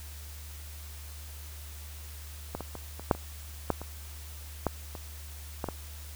clicks, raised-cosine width 1 ms, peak -19 / -22 / -24 / -27 / -7 / -27 / -11 / -25 / -12 / -26 / -17 / -18 dBFS, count 12, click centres 2.55 / 2.607 / 2.753 / 2.996 / 3.112 / 3.15 / 3.703 / 3.816 / 4.667 / 4.952 / 5.642 / 5.687 s, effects added 74 Hz sine -42 dBFS peak until 6.15 s + white hiss -49 dBFS RMS until 6.15 s

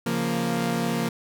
sawtooth chord, Bb minor, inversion first, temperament equal, 138.59 / 174.61 / 233.1 Hz, Db3 / F3 / Bb3, 0 / 0 / 0 cents, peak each -28 / -24 / -22 dBFS, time 0.06-1.09 s, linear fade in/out 5 ms, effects none

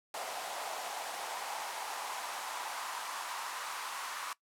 pink noise with high-pass filter sweep, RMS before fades -40 dBFS, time 0.14-4.33 s, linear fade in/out 2 ms, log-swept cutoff 700 to 1100 Hz, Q 3.1, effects noise-tail reverb RT60 0.1 s tail -20 dB re dry + low-pass 12000 Hz 12 dB/octave

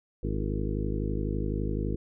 harmonic tone with a mistuned harmonic, 51.91 Hz, G#1, in tune, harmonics 1 / 2 / 3 / 4 / 5 / 6 / 7 / 8 / 9, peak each -31 / -34 / -36 / -37 / -38 / -39 / -39 / -40 / -41 dBFS, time 0.23-1.96 s, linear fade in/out 5 ms, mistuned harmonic 7, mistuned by -63 cents, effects none

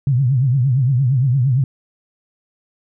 sine tone with vibrato, 130 Hz, C3, 11 cents flat, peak -12 dBFS, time 0.07-1.64 s, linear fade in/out 2 ms, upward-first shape triangle, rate 8.7 Hz, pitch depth 190 cents each way, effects none

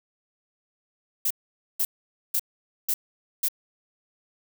violet noise bursts, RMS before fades -24 dBFS, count 5, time 1.25-3.485 s, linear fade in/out 5 ms, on 55 ms, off 490 ms, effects none

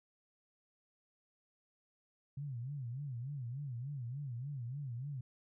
sine tone with vibrato, 130.81 Hz, C3, in tune, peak -39 dBFS, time 2.37-5.21 s, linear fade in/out 5 ms, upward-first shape sine, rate 3.4 Hz, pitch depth 200 cents each way, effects none

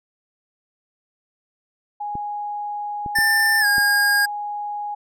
sine tone, 828 Hz, G#5, 5 cents flat, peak -25 dBFS, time 2-4.95 s, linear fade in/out 10 ms
clicks, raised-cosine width 3 ms, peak -20 dBFS, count 4, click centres 2.154 / 3.062 / 3.187 / 3.782 s
square tone with pitch glide, 1784 to 1626.5 Hz, A6 to G#6, +23 to -37 cents, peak -16 dBFS, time 3.15-4.26 s, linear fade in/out 10 ms, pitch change -160 cents, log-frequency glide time 3.6-3.66 s
effects none

